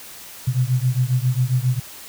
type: beating tone pair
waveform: sine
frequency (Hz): 123.47 / 130.87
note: B2 / C3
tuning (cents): 0 / +1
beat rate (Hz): 7.4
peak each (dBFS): -19 / -20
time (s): 0.47-1.8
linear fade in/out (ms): 10
effects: white hiss -39 dBFS RMS until 2.08 s